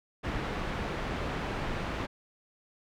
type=low-pass noise; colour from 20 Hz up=pink; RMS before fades=-34 dBFS; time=0.23-2.07 s; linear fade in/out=20 ms; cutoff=2400 Hz; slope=12 dB/octave; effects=none